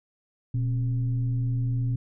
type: tone with frequency modulation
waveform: sine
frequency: 121.1 Hz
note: B2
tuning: 34 cents flat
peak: -23 dBFS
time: 0.54-1.96 s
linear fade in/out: 5 ms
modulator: 150 Hz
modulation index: 0.37
effects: none